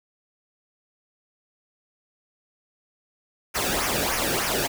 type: noise with flanger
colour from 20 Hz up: pink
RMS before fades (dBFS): -25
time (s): 3.54-4.68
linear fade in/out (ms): 20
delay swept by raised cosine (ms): 0.24 to 1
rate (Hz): 3.3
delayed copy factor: -0.7
effects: none